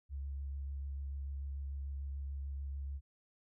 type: tone with vibrato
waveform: sine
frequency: 69.3 Hz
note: C#2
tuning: in tune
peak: -38 dBFS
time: 0.09-3.01 s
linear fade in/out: 50 ms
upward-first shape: sine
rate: 6.8 Hz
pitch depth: 17 cents each way
effects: none